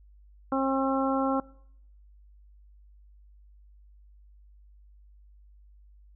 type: harmonic tone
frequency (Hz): 268.4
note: C4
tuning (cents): +44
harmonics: 1 / 2 / 3 / 4 / 5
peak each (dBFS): -27 / -30 / -32 / -33 / -34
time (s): 0.52-1.4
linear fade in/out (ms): 2
effects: noise-tail reverb RT60 0.7 s tail -23 dB re dry + added 50 Hz sine -52 dBFS peak until 6.15 s